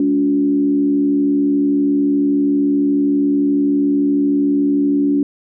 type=tone with frequency modulation; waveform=sine; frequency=285.8 Hz; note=D4; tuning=47 cents flat; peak=-12 dBFS; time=0-5.23 s; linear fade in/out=2 ms; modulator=73.4 Hz; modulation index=0.54; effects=none